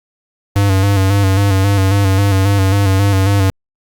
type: tone with vibrato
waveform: square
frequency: 98 Hz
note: G2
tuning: in tune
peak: -10 dBFS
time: 0.56-3.5 s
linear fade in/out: 0 ms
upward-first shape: square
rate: 3.7 Hz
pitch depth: 41 cents each way
effects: Opus 48 kbps